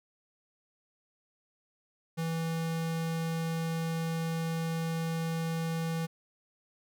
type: tone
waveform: square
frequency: 164 Hz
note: E3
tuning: 9 cents flat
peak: -31 dBFS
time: 2.17-6.07 s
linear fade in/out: 20 ms
effects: none